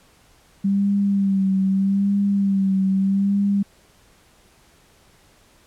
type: tone with vibrato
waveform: sine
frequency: 196 Hz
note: G3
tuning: in tune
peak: -16 dBFS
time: 0.64-3.63 s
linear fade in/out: 10 ms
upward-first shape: sine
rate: 0.8 Hz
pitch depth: 41 cents each way
effects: pink hiss -55 dBFS RMS until 5.66 s + low-pass 12000 Hz 12 dB/octave